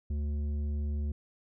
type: tone with tanh clipping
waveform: sine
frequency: 73.42 Hz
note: D2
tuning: in tune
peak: -31 dBFS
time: 0.1-1.12 s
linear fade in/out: 5 ms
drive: 9 dB
effects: none